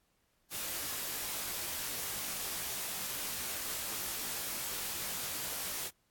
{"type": "noise with comb filter", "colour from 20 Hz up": "white", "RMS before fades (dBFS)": -38, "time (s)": [0.5, 5.91], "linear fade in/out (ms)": 50, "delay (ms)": 19, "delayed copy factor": -1, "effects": ["pink hiss -75 dBFS RMS until 6.1 s", "AAC 64 kbps"]}